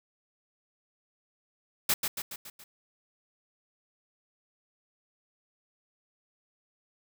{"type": "noise with echo", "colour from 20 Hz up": "white", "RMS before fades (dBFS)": -25, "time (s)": [1.89, 1.94], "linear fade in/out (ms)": 5, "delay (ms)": 140, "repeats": 5, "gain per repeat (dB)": -5, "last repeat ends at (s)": 2.64, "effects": []}